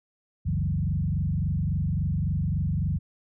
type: tone with frequency modulation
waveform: sine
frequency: 119.7 Hz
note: A#2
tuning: 46 cents sharp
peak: -23 dBFS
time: 0.45-2.99 s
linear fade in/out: 20 ms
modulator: 23.6 Hz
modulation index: 2.4
effects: none